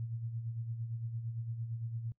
sine tone with tremolo, 115.1 Hz, A#2, 22 cents flat, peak -34 dBFS, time 0-2.12 s, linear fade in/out 0 ms, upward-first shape sine, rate 8.8 Hz, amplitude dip 55%, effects noise-tail reverb RT60 0.1 s tail -23 dB re dry

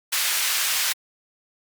pink high-pass noise, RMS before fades -23 dBFS, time 0.12-0.93 s, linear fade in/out 10 ms, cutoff 1900 Hz, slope 12 dB/octave, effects Opus 48 kbps

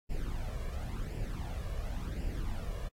brown noise with flanger, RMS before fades -36 dBFS, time 0.09-2.89 s, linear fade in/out 20 ms, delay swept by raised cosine 0.39 to 1.79 ms, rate 0.93 Hz, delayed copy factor +0.65, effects AAC 48 kbps

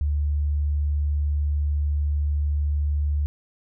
sine tone, 73.3 Hz, D2, 3 cents flat, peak -20 dBFS, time 0.01-3.26 s, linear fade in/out 0 ms, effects none

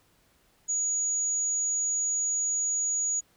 sine tone, 6800 Hz, G#8, 40 cents sharp, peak -25 dBFS, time 0.68-3.21 s, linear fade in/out 20 ms, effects pink hiss -65 dBFS RMS until 3.36 s

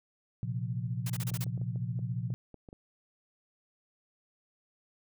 sine chord, Bb suspended second, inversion none, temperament equal, 116.54 / 130.81 / 174.61 Hz, Bb2 / C3 / F3, 0 / 0 / 0 cents, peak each -34 / -36 / -39 dBFS, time 0.43-2.34 s, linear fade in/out 0 ms
white noise bursts, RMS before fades -40 dBFS, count 6, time 1.06-1.444 s, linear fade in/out 5 ms, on 39 ms, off 30 ms
clicks, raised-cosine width 2 ms, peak -35 dBFS, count 10, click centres 1.315 / 1.466 / 1.577 / 1.615 / 1.759 / 1.991 / 2.304 / 2.543 / 2.688 / 2.729 s
effects none

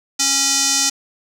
square tone with band-pass filter, 274.7 Hz, C#4, 16 cents flat, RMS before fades -17 dBFS, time 0.19-0.9 s, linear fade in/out 10 ms, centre 6100 Hz, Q 2.9, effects 7-bit

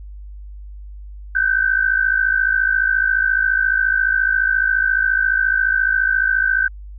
sine tone pair together, 1513.6 / 1568 Hz, F#6 / G6, +39 / 0 cents, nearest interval minor second, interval 61 cents, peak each -17 dBFS, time 1.35-6.68 s, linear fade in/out 5 ms, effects added 50 Hz sine -32 dBFS peak until 6.98 s

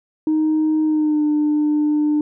sine tone with pitch glide, 311.1 to 299.5 Hz, D#4 to D4, 0 to +34 cents, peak -13 dBFS, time 0.27-2.21 s, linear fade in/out 2 ms, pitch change -66 cents, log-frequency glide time 0.84-1.24 s, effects tanh soft clip ceiling -12 dBFS

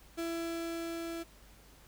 35% pulse tone with level ramp, 333.7 Hz, E4, 21 cents sharp, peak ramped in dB -32 to -36 dBFS, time 0.17-1.24 s, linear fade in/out 20 ms, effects added 50 Hz sine -59 dBFS peak until 1.87 s + pink hiss -60 dBFS RMS until 1.87 s

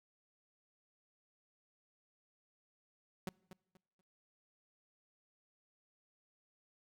sawtooth tone with echo, 185.8 Hz, F#3, 7 cents sharp, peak -34 dBFS, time 3.27-3.29 s, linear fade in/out 2 ms, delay 240 ms, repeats 3, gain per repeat -12 dB, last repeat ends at 4.01 s, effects noise-tail reverb RT60 0.9 s tail -25 dB re dry

